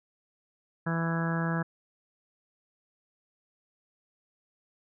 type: harmonic tone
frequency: 165.8 Hz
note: E3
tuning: 10 cents sharp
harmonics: 1 / 2 / 3 / 4 / 5 / 6 / 7 / 8 / 9 / 10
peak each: -28 / -38 / -40 / -40 / -43 / -40 / -45 / -39 / -42 / -37 dBFS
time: 0.86-1.63 s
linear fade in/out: 10 ms
effects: none